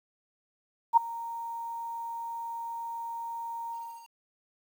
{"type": "tone with ADSR envelope", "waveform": "sine", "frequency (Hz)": 927, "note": "A#5", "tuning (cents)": -10, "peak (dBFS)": -13, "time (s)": [0.93, 4.1], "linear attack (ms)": 40, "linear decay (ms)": 8, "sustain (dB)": -21, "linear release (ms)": 380, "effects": ["9-bit"]}